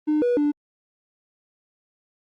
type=tone with pitch steps; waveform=triangle; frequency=303.4 / 486.1 / 293.7 Hz; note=D#4 / B4 / D4; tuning=-44 / -28 / 0 cents; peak=-15 dBFS; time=0.07-0.52 s; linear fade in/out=20 ms; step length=150 ms; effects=tanh soft clip ceiling -13 dBFS + Opus 32 kbps